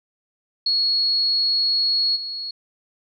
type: tone with level steps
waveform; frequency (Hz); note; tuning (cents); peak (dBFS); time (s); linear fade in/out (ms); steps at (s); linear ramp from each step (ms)
sine; 4335; C#8; -39; -17 / -27; 0.66-2.51; 5; 2.15; 20
effects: none